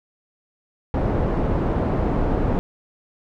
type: low-pass noise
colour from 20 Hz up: pink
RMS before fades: -21 dBFS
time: 0.94-2.59 s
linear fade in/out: 0 ms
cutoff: 730 Hz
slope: 12 dB/octave
effects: none